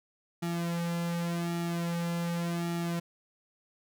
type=tone with flanger; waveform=sawtooth; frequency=170.6 Hz; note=F3; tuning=40 cents flat; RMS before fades=-32 dBFS; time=0.42-3 s; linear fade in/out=10 ms; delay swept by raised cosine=1.9 to 3.2 ms; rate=0.87 Hz; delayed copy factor=-0.85; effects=none